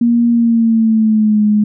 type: tone with pitch glide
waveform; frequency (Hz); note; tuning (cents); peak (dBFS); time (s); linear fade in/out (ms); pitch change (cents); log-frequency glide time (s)
sine; 236 to 210.3; A#3 to G#3; +22 to +22; -8; 0.01-1.64; 5; -200; 0.3-1.43
effects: none